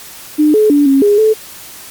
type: tone with pitch steps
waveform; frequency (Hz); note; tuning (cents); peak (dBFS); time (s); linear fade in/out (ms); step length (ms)
sine; 302.1 / 428 / 289.3 / 272.7 / 411.3 / 435.7; D4 / A4 / D4 / C#4 / G#4 / A4; +49 / -48 / -26 / -28 / -17 / -17; -6; 0.38-1.34; 20; 160
effects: white hiss -33 dBFS RMS until 1.9 s + Opus 48 kbps